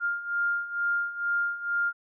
sine beating tone pair, 1402 / 1404.2 Hz, F6 / F6, +6 / +9 cents, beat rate 2.2 Hz, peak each -31 / -27 dBFS, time 0-1.93 s, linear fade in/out 50 ms, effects none

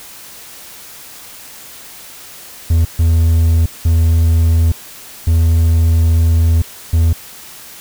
triangle tone bursts at uneven times, 82.41 Hz, E2, in tune, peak -6 dBFS, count 5, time 2.7-2.85 / 2.99-3.66 / 3.85-4.72 / 5.27-6.62 / 6.93-7.13 s, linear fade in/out 5 ms, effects white hiss -35 dBFS RMS until 7.8 s

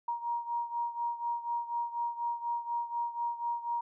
sine beating tone pair, 943 / 947.1 Hz, A#5 / A#5, +20 / +27 cents, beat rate 4.1 Hz, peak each -33 / -37 dBFS, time 0.08-3.81 s, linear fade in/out 5 ms, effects none

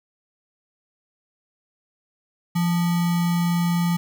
sine tone with sample-and-hold, 172.1 Hz, F3, 25 cents flat, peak -18 dBFS, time 2.55-3.97 s, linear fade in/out 10 ms, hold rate 1050 Hz, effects none

